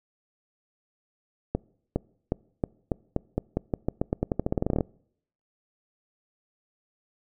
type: accelerating click train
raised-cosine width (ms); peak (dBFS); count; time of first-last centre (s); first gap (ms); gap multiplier
2; -11; 25; 1.55-4.808; 410; 0.88
effects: noise-tail reverb RT60 0.7 s tail -26 dB re dry